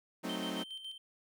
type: chord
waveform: sawtooth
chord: F# diminished seventh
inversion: none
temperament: equal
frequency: 185 / 220 / 261.6 / 311.1 Hz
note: F#3 / A3 / C4 / Eb4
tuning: 0 / 0 / 0 / 0 cents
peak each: -38 dBFS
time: 0.23-0.64 s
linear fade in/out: 20 ms
type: tone with tremolo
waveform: triangle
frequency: 3118 Hz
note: G7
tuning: 10 cents flat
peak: -39 dBFS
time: 0.29-0.98 s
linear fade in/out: 5 ms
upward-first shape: square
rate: 7.2 Hz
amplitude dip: 55%
effects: none